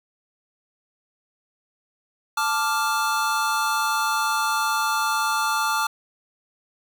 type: chord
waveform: square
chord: D minor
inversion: second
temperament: equal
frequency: 880 / 1174.7 / 1396.9 Hz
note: A5 / D6 / F6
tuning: 0 / 0 / 0 cents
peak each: -26 dBFS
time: 2.37-5.87 s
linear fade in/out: 5 ms
effects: none